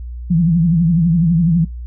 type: tone with vibrato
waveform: sine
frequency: 168.2 Hz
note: E3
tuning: 35 cents sharp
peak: -10 dBFS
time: 0.3-1.65 s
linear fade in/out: 10 ms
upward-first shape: triangle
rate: 12 Hz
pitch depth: 140 cents each way
effects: noise-tail reverb RT60 0.3 s tail -25 dB re dry + added 60 Hz sine -25 dBFS peak until 1.86 s